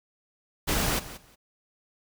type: noise with echo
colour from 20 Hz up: pink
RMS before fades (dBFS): -26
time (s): 0.67-1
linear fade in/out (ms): 20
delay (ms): 180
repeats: 2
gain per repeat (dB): -15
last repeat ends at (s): 1.36
effects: none